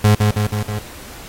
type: tone with echo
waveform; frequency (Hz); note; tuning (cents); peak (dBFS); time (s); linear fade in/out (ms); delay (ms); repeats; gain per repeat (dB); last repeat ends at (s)
35% pulse; 105.1; G#2; +21; -7; 0.04-0.15; 5; 160; 4; -3; 0.79
effects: pink hiss -37 dBFS RMS until 1.28 s + AAC 48 kbps